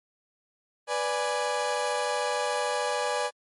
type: chord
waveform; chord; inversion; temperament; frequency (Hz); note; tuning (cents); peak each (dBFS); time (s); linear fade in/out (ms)
30% pulse; G# diminished; first; equal; 493.9 / 587.3 / 830.6; B4 / D5 / G#5; 0 / 0 / 0; -28; 0.87-3.31; 50
effects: MP3 48 kbps